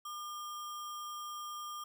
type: tone with sample-and-hold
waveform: sine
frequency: 1202 Hz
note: D6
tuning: 40 cents sharp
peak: -40 dBFS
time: 0.05-1.84 s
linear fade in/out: 5 ms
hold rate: 4410 Hz
effects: none